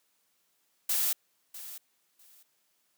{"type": "noise with echo", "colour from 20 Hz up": "blue", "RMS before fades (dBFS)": -28, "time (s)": [0.89, 1.13], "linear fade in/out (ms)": 5, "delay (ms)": 650, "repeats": 2, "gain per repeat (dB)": -15, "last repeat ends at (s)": 2.43, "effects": ["white hiss -73 dBFS RMS until 2.97 s", "high-pass 150 Hz 12 dB/octave"]}